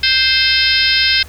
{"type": "harmonic tone with a mistuned harmonic", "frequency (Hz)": 523.3, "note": "C5", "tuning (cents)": 0, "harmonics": [3, 4, 5, 6, 7, 8, 9, 10], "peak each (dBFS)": [-19, -19, -19, -19, -19, -19, -19, -19], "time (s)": [0.03, 1.23], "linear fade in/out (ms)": 5, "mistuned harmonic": 9, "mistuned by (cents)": 63, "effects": ["added 72 Hz sine -34 dBFS peak until 1.28 s", "pink hiss -40 dBFS RMS until 1.28 s"]}